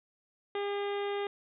harmonic tone, 404.4 Hz, G#4, 46 cents flat, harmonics 1 / 2 / 3 / 4 / 5 / 6 / 7 / 8 / 9, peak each -32 / -39 / -44 / -48 / -45 / -51 / -51 / -50 / -51 dBFS, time 0.55-1.27 s, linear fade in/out 2 ms, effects none

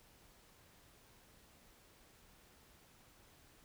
silence, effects pink hiss -65 dBFS RMS until 3.64 s

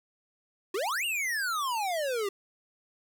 square exponential two-way sweep, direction up then down, 346.9 to 2900 to 384.8 Hz, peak -29 dBFS, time 0.74-2.29 s, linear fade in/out 5 ms, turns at 1.05 s, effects 11-bit

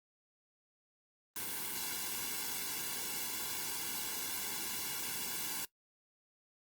white noise with comb filter, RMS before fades -39 dBFS, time 1.36-5.65 s, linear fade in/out 2 ms, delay 1.6 ms, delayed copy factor -0.95, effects noise-tail reverb RT60 0.1 s tail -19 dB re dry + Opus 32 kbps

